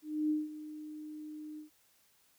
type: tone with ADSR envelope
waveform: sine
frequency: 305 Hz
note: D#4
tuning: 34 cents flat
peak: -27 dBFS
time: 0.02-1.7 s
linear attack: 280 ms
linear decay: 180 ms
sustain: -15 dB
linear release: 120 ms
effects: white hiss -69 dBFS RMS until 2.38 s